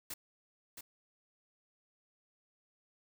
white noise with echo, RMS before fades -42 dBFS, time 0.1-0.14 s, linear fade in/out 5 ms, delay 670 ms, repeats 1, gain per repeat -6 dB, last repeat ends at 0.81 s, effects none

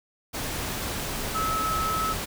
sine tone in noise, 1297 Hz, E6, 28 cents flat, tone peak -25 dBFS, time 1.34-2.14 s, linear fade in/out 20 ms, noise pink, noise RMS -31 dBFS, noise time 0.33-2.26 s, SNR +3 dB, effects none

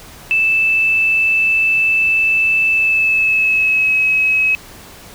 sine tone with pitch glide, 2637 to 2560 Hz, E7 to D#7, 0 to +49 cents, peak -11 dBFS, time 0.31-4.55 s, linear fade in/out 0 ms, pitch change -51 cents, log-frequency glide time 2.71-3.94 s, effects pink hiss -38 dBFS RMS until 5.14 s

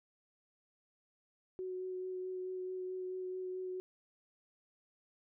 sine tone with vibrato, 370 Hz, F#4, in tune, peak -38 dBFS, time 1.59-3.8 s, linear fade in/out 0 ms, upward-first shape sine, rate 4.6 Hz, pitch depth 11 cents each way, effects none

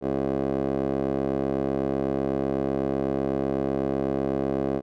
15% pulse tone with band-pass filter, 68 Hz, C#2, 33 cents flat, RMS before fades -26 dBFS, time 0.01-4.82 s, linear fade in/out 50 ms, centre 440 Hz, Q 5.8, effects none

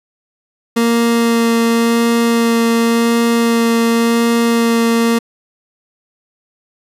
30% pulse tone with vibrato, 231.9 Hz, A#3, 9 cents flat, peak -8 dBFS, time 0.76-5.19 s, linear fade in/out 10 ms, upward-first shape sine, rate 0.91 Hz, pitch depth 10 cents each way, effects resampled to 32000 Hz

